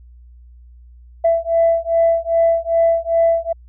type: beating tone pair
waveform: sine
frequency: 665 / 667.5 Hz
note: E5 / E5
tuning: +15 / +22 cents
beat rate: 2.5 Hz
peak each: -15 dBFS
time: 1.24-3.53 s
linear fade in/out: 10 ms
effects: tanh soft clip ceiling -6 dBFS + added 60 Hz sine -40 dBFS peak until 3.68 s